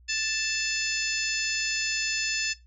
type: harmonic tone with a mistuned harmonic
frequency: 881 Hz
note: A5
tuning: 2 cents sharp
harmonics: 2 / 3 / 4 / 5 / 6 / 7 / 8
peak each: -34 / -31 / -37 / -36 / -31 / -37 / -36 dBFS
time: 0.08-2.54 s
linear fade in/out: 20 ms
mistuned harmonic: 6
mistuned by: -41 cents
effects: noise-tail reverb RT60 0.2 s tail -17 dB re dry + added 60 Hz sine -52 dBFS peak until 2.66 s